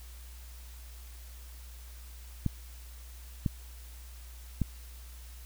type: clicks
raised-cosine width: 5 ms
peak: -15 dBFS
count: 3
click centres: 2.463 / 3.462 / 4.617 s
effects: added 60 Hz sine -45 dBFS peak until 5.45 s + white hiss -55 dBFS RMS until 5.45 s